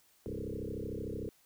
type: tone with frequency modulation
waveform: sine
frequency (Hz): 261.6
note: C4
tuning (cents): 0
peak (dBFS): -36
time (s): 0.26-1.29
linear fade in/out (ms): 0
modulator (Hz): 33.3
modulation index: 6.6
effects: white hiss -67 dBFS RMS until 1.45 s